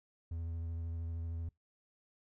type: tone with vibrato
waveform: triangle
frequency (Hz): 83.1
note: E2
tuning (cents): +15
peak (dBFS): -35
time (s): 0.31-1.49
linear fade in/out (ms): 5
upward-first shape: sine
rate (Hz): 13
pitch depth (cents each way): 20
effects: noise-tail reverb RT60 0.2 s tail -26 dB re dry